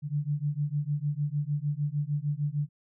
sine beating tone pair, 143.4 / 150 Hz, D3 / D3, -41 / +37 cents, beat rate 6.6 Hz, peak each -30 dBFS, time 0.02-2.69 s, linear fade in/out 50 ms, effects none

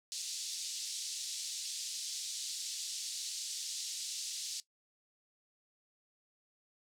pink band-pass noise, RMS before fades -41 dBFS, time 0.12-4.6 s, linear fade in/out 0 ms, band 3900 to 8400 Hz, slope 24 dB/octave, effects noise-tail reverb RT60 0.1 s tail -17 dB re dry

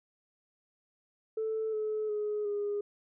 sine tone with pitch steps, 440 / 430 / 420.1 / 410.5 Hz, A4 / A4 / G#4 / G#4, 0 / -40 / +20 / -20 cents, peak -29 dBFS, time 1.37-2.81 s, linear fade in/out 5 ms, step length 360 ms, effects tanh soft clip ceiling -26 dBFS

